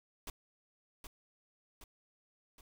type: noise with echo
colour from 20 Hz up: pink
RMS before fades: -43 dBFS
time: 0.27-0.3 s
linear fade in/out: 2 ms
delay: 770 ms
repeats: 3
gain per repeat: -5 dB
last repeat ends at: 2.61 s
effects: none